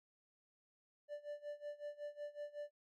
triangle tone with tremolo, 587.3 Hz, D5, in tune, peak -40 dBFS, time 1.08-2.71 s, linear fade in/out 50 ms, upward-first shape sine, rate 5.4 Hz, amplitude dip 90%, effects none

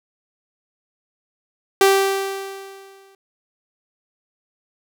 sawtooth tone with exponential decay, 390 Hz, G4, 9 cents flat, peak -6 dBFS, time 1.81-3.15 s, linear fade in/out 2 ms, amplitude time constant 290 ms, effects none

